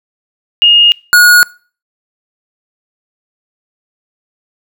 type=tone pair in turn; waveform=sine / square; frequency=2849 / 1448.6 Hz; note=F7 / F#6; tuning=+34 / -37 cents; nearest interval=octave; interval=1171 cents; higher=first; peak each=-3 dBFS; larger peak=neither; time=0.62-0.92 / 1.13-1.43 s; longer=neither; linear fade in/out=0 ms; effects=noise-tail reverb RT60 0.4 s tail -24 dB re dry